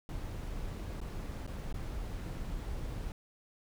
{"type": "noise with dropouts", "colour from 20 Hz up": "brown", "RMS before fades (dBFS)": -39, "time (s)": [0.09, 3.12], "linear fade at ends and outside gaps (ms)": 1, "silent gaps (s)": [[1.004, 1.014], [1.466, 1.475], [1.726, 1.742]], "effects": []}